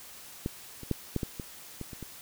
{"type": "clicks", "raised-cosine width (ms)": 3, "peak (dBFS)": [-17, -29, -14, -15, -18, -23, -24, -29, -26], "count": 9, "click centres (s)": [0.461, 0.833, 0.913, 1.163, 1.232, 1.398, 1.813, 1.932, 2.027], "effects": ["white hiss -48 dBFS RMS until 2.21 s"]}